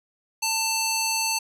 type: tone with band-pass filter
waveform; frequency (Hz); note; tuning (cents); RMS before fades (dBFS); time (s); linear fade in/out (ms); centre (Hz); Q
square; 890; A5; +20; -25; 0.42-1.39; 10; 6500; 0.9
effects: none